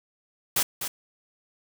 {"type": "noise with echo", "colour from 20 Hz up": "white", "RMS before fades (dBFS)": -23, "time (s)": [0.56, 0.63], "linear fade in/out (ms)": 5, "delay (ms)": 250, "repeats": 1, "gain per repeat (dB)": -8, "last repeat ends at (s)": 0.88, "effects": []}